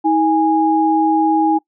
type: tone pair together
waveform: sine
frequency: 319.1 / 825.3 Hz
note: D#4 / G#5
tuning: +44 / -11 cents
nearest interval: octave + major third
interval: 1645 cents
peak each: -14 dBFS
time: 0.04-1.59 s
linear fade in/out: 20 ms
effects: noise-tail reverb RT60 0.1 s tail -22 dB re dry